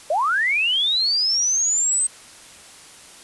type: linear sweep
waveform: sine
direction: up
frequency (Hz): 561 to 8320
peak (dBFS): -17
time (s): 0.1-2.07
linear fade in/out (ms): 5
effects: white hiss -44 dBFS RMS until 3.23 s + resampled to 24000 Hz